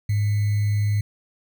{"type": "tone with sample-and-hold", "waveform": "sine", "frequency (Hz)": 103.83, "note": "G#2", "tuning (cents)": 0, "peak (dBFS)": -18, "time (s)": [0.09, 1.01], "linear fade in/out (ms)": 5, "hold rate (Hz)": 2100, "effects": []}